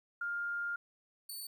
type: tone pair in turn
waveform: sine / 10% pulse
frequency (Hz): 1406 / 4490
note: F6 / C#8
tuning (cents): +11 / +21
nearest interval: octave + minor sixth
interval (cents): 2010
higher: second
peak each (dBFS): -34 / -35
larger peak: first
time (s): 0.21-0.76 / 1.29-1.47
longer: first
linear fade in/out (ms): 5
effects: 12-bit